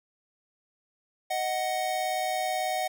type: tone pair together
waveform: square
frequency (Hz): 624.8 / 743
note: D#5 / F#5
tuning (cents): +7 / +7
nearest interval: minor third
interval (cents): 300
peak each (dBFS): -33 / -29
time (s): 1.3-2.88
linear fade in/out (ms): 10
effects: none